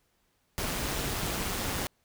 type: noise with amplitude modulation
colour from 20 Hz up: pink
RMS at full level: -30 dBFS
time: 0.58-1.87 s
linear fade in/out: 0 ms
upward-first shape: sine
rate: 196 Hz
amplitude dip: 50%
effects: pink hiss -72 dBFS RMS until 2.04 s